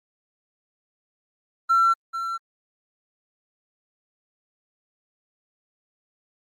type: tone with echo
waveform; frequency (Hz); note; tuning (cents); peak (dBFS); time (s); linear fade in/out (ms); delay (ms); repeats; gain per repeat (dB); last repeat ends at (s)
triangle; 1352; E6; +43; -12; 1.69-1.94; 20; 440; 1; -12; 2.38
effects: tanh soft clip ceiling -12 dBFS + Opus 32 kbps